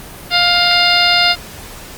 harmonic tone with a mistuned harmonic, 703 Hz, F5, 11 cents sharp, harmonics 1 / 2 / 3 / 4 / 5 / 6 / 7, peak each -17 / -17 / -17 / -17 / -17 / -17 / -17 dBFS, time 0.3-1.36 s, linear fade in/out 50 ms, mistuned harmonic 5, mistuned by +37 cents, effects pink hiss -33 dBFS RMS until 1.97 s + Opus 32 kbps

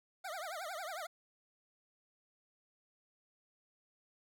25% pulse tone with vibrato, 688 Hz, F5, 26 cents flat, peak -37 dBFS, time 0.24-1.07 s, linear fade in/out 10 ms, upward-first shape triangle, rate 11 Hz, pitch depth 270 cents each way, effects none

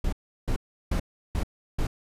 brown noise bursts, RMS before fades -25 dBFS, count 5, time 0.04-1.87 s, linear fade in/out 5 ms, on 86 ms, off 350 ms, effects resampled to 32000 Hz

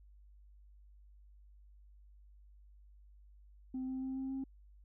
sine tone with pitch steps, 259 / 261.1 / 263.2 / 265.4 / 267.5 Hz, C4 / C4 / C4 / C4 / C4, -17 / -3 / +10 / +25 / +38 cents, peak -35 dBFS, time 3.74-4.44 s, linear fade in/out 5 ms, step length 140 ms, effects tanh soft clip ceiling -34 dBFS + added 50 Hz sine -57 dBFS peak until 4.84 s

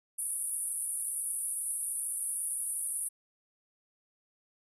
white band-pass noise, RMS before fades -35 dBFS, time 0.18-3.09 s, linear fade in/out 10 ms, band 9200 to 11000 Hz, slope 96 dB/octave, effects none

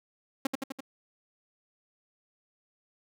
sawtooth tone with echo, 269.5 Hz, C#4, 49 cents flat, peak -21 dBFS, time 0.45-0.47 s, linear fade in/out 5 ms, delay 84 ms, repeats 4, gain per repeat -3 dB, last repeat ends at 0.806 s, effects none

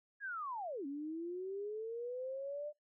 sine linear two-way sweep, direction down then up, 1685 to 272.9 to 602 Hz, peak -39 dBFS, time 0.2-2.73 s, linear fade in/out 50 ms, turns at 0.86 s, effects noise-tail reverb RT60 0.2 s tail -24 dB re dry

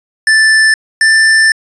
square tone pair in turn, 1760 / 1773.3 Hz, A6 / A6, 0 / +13 cents, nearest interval unison, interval 13 cents, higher second, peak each -6 dBFS, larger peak neither, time 0.27-0.74 / 1.01-1.52 s, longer second, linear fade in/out 2 ms, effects resampled to 22050 Hz

